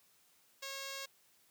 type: tone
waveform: 5% pulse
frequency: 545 Hz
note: C#5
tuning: 29 cents flat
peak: -30 dBFS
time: 0.62-1.06 s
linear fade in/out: 10 ms
effects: white hiss -69 dBFS RMS until 1.5 s + high-pass 80 Hz 12 dB/octave